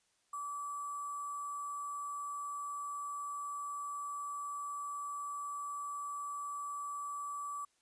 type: tone with sample-and-hold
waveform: sine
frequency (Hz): 1156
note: D6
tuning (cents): -28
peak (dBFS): -38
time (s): 0.33-7.65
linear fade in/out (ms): 5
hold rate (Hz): 8820
effects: white hiss -75 dBFS RMS until 7.81 s + resampled to 22050 Hz